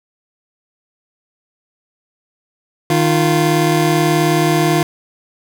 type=tone pair together; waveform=25% pulse; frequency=154.7 / 348 Hz; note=D#3 / F4; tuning=-10 / -6 cents; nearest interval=octave + major second; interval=1404 cents; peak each=-11 dBFS; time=2.9-4.83 s; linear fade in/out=2 ms; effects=none